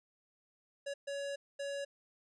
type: tone bursts at uneven times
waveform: square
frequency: 562 Hz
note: C#5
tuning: 24 cents sharp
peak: -38 dBFS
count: 3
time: 0.86-0.94 / 1.07-1.36 / 1.59-1.85 s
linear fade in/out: 10 ms
effects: resampled to 22050 Hz